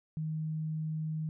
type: tone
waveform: sine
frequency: 156.7 Hz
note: D#3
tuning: 13 cents sharp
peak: -32 dBFS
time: 0.17-1.29 s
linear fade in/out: 0 ms
effects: none